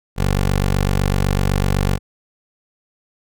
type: tone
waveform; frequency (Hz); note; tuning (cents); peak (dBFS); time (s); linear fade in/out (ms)
15% pulse; 47.94; G1; -38; -9; 0.16-1.99; 50
effects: none